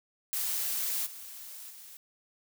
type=noise with level steps; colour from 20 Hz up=blue; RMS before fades=-32 / -45 / -49 dBFS; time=0.33-1.97 s; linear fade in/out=0 ms; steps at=1.05 / 1.69 s; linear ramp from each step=20 ms; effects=none